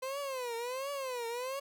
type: tone with vibrato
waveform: 30% pulse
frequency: 512 Hz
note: C5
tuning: 38 cents flat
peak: -33 dBFS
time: 0.02-1.6 s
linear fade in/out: 10 ms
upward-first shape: triangle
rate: 1.4 Hz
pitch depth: 200 cents each way
effects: none